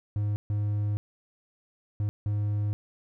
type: tone bursts at uneven times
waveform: triangle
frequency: 103.83 Hz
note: G#2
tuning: in tune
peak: -23 dBFS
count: 4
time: 0.16-0.36 / 0.5-0.97 / 2-2.09 / 2.26-2.73 s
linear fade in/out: 0 ms
effects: none